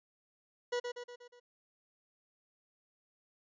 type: tone with echo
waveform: 40% pulse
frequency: 486.4 Hz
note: B4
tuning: 26 cents flat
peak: -31 dBFS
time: 0.72-0.8 s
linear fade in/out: 10 ms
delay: 120 ms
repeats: 5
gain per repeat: -5 dB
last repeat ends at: 1.4 s
effects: resampled to 16000 Hz